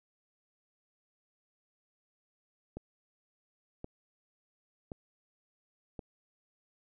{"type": "click train", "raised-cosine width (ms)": 2, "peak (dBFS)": -27, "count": 4, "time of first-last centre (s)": [2.77, 5.992], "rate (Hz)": 0.931, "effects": []}